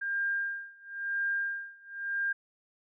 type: tone with tremolo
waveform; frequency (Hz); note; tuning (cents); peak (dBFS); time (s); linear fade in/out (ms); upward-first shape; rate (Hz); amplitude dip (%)
sine; 1602; G6; +37; -27; 0.01-2.33; 10; sine; 0.98; 95
effects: none